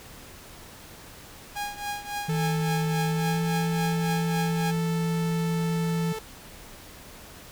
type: tone with tremolo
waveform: sawtooth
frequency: 820 Hz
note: G#5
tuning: 22 cents flat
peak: -24 dBFS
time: 1.55-4.72 s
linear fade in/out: 20 ms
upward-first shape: triangle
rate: 3.6 Hz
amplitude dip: 85%
type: tone with pitch glide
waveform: sine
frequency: 160.7 to 167.14 Hz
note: E3 to E3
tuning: -44 to +24 cents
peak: -24 dBFS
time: 2.28-6.13 s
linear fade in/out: 10 ms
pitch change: +68 cents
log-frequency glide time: 3.04-3.41 s
type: tone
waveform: sawtooth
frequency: 440 Hz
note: A4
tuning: in tune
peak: -28 dBFS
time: 2.29-6.19 s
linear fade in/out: 5 ms
effects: pink hiss -46 dBFS RMS until 7.51 s